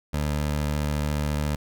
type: tone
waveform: 20% pulse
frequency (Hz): 74.2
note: D2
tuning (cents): +18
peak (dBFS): -19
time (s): 0.13-1.56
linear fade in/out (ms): 10
effects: none